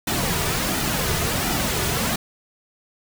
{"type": "noise with flanger", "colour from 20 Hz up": "pink", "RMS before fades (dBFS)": -23, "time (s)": [0.07, 2.16], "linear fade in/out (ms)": 5, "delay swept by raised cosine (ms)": [1.8, 3.8], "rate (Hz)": 1.4, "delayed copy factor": -0.55, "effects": []}